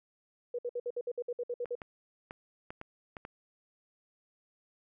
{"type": "tone bursts", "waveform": "sine", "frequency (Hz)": 484.3, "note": "B4", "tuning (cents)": -34, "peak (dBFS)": -32, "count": 12, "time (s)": [0.54, 1.753], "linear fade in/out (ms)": 5, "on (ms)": 47, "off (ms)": 59}
{"type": "clicks", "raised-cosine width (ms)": 0.5, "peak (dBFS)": -27, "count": 7, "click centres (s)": [1.657, 1.818, 2.309, 2.705, 2.814, 3.168, 3.251]}
{"effects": []}